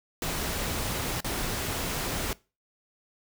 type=noise with dropouts; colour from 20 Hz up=pink; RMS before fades=-31 dBFS; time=0.22-2.33 s; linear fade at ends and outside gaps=1 ms; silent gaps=1.205-1.245 s; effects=noise-tail reverb RT60 0.3 s tail -22 dB re dry